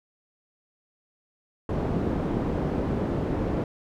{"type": "low-pass noise", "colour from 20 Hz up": "white", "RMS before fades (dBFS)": -27, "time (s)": [1.69, 3.64], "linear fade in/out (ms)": 2, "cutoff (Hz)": 370, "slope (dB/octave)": 12, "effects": []}